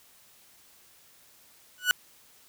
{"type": "tone with exponential growth", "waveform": "30% pulse", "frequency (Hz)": 1476, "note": "F#6", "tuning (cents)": -5, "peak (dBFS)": -13, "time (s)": [1.78, 1.91], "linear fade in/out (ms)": 0, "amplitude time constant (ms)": 27, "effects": ["white hiss -58 dBFS RMS until 2.48 s"]}